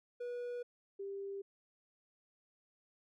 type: tone pair in turn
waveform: triangle / sine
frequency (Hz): 485.9 / 395.5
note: B4 / G4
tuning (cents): -28 / +15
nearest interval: major third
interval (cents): 357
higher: first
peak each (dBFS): -37 / -40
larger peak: first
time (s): 0.2-0.63 / 0.99-1.42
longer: neither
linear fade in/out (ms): 10
effects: none